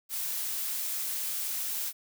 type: noise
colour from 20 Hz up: blue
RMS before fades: -33 dBFS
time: 0.09-1.93 s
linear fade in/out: 50 ms
effects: none